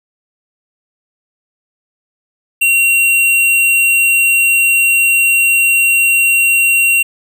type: tone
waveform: square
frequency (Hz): 2746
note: F7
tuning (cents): -30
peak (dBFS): -9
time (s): 2.61-7.03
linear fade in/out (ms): 10
effects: none